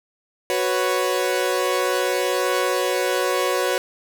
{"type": "chord", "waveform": "sawtooth", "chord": "F# suspended fourth", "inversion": "none", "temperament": "equal", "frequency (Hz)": [370, 493.9, 554.4], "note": ["F#4", "B4", "C#5"], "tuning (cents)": [0, 0, 0], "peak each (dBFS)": -20, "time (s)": [0.5, 3.78], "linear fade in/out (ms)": 0, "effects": []}